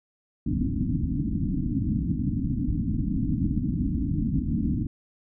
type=low-pass noise; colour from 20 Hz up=white; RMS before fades=-26 dBFS; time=0.46-4.87 s; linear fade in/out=5 ms; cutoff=300 Hz; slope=96 dB/octave; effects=none